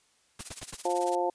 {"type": "noise bursts", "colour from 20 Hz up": "pink", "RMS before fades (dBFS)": -40, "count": 4, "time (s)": [0.39, 0.747], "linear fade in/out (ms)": 5, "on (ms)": 24, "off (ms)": 87}
{"type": "noise with tremolo", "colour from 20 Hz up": "blue", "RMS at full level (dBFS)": -36, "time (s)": [0.4, 1.15], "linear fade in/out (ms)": 0, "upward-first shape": "sine", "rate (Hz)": 18, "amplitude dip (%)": 85}
{"type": "harmonic tone", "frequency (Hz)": 176.7, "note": "F3", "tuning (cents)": 21, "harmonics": [2, 3, 4, 5], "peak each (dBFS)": [-31, -31, -31, -31], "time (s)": [0.85, 1.3], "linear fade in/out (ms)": 5}
{"effects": ["white hiss -67 dBFS RMS until 1.34 s", "resampled to 22050 Hz"]}